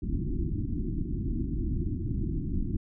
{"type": "low-pass noise", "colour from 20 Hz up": "pink", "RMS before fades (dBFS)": -30, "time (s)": [0.02, 2.77], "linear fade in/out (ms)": 10, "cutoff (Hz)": 350, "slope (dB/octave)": 96, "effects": []}